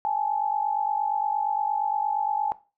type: tone pair together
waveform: sine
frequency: 817 / 865.6 Hz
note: G#5 / A5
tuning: -29 / -29 cents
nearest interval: minor second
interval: 100 cents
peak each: -26 dBFS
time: 0.05-2.52 s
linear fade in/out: 0 ms
effects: noise-tail reverb RT60 0.3 s tail -17 dB re dry